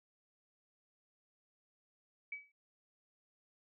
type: tone with exponential decay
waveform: sine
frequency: 2283 Hz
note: D7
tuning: 50 cents flat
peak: -37 dBFS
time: 2.32-2.52 s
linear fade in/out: 5 ms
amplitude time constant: 43 ms
effects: none